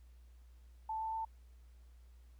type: tone with pitch steps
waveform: sine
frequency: 880 / 885.6 / 891.3 Hz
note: A5 / A5 / A5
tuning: 0 / +11 / +22 cents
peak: -36 dBFS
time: 0.89-1.25 s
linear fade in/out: 5 ms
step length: 120 ms
effects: added 60 Hz sine -56 dBFS peak until 2.39 s + pink hiss -75 dBFS RMS until 2.39 s